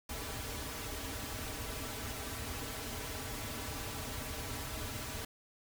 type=noise with comb filter; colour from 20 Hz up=pink; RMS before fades=-41 dBFS; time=0.09-5.25 s; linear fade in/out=5 ms; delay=5.6 ms; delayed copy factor=-1; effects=none